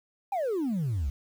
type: exponential sweep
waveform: sine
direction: down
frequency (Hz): 830.6 to 61.8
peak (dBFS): -24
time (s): 0.32-1.1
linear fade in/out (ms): 5
effects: tanh soft clip ceiling -25 dBFS + 9-bit